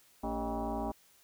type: tone with frequency modulation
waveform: sine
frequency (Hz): 284.4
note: C#4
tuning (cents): +45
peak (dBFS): -32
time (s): 0.23-0.92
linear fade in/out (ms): 10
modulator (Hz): 170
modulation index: 4
effects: white hiss -64 dBFS RMS until 1.23 s